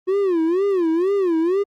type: tone with vibrato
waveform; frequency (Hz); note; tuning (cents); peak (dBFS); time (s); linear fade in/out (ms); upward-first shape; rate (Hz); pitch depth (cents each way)
triangle; 360; F#4; -47; -14; 0.07-1.64; 20; sine; 2.1; 200
effects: Opus 24 kbps